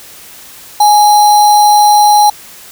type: tone with sample-and-hold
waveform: sine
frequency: 834 Hz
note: G#5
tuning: 7 cents sharp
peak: -3 dBFS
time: 0.8-2.3 s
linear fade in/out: 5 ms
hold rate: 4900 Hz
effects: white hiss -34 dBFS RMS until 2.71 s